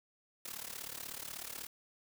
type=noise with amplitude modulation; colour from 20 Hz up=white; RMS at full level=-41 dBFS; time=0.45-1.67 s; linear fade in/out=5 ms; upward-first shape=sine; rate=36.3 Hz; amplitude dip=85%; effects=none